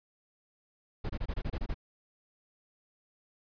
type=noise bursts; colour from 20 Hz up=brown; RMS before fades=-33 dBFS; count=9; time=1.04-1.744 s; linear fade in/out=10 ms; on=56 ms; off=25 ms; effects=resampled to 11025 Hz

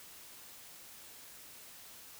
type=silence; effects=white hiss -53 dBFS RMS until 2.19 s

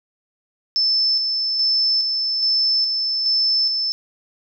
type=tone with tremolo; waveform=sine; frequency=5274 Hz; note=E8; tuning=in tune; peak=-15 dBFS; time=0.76-3.92 s; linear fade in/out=0 ms; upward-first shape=square; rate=1.2 Hz; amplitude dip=35%; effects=none

